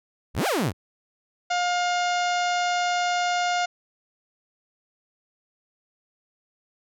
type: exponential two-way sweep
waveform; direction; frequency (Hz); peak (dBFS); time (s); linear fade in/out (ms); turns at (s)
sawtooth; up then down; 40.95 to 843 to 73.5; -18; 0.34-0.73; 50; 0.47
type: harmonic tone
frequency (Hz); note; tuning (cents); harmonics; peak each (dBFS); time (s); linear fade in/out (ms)
710; F5; +28; 1 / 2 / 3 / 4 / 5 / 6 / 7 / 8 / 9 / 10; -23 / -29 / -33 / -35 / -37 / -39 / -40 / -41 / -42 / -43; 1.5-3.66; 10
effects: none